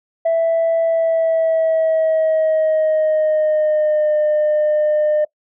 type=tone with pitch glide; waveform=sine; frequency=660 to 605.2 Hz; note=E5 to D#5; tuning=+2 to -48 cents; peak=-11 dBFS; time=0.25-5.25 s; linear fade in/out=10 ms; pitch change=-150 cents; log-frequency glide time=0.83-4.16 s; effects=noise-tail reverb RT60 0.1 s tail -22 dB re dry + tanh soft clip ceiling -11 dBFS